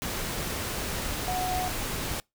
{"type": "tone in noise", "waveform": "sine", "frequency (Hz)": 734, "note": "F#5", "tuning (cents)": -14, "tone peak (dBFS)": -28, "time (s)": [1.28, 1.68], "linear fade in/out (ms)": 0, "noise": "pink", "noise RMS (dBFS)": -32, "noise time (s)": [0.02, 2.2], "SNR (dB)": 1, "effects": ["noise-tail reverb RT60 0.2 s tail -26 dB re dry"]}